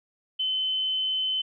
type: tone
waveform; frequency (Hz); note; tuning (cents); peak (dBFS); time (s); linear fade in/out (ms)
sine; 3052; G7; -47; -24; 0.39-1.42; 10
effects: none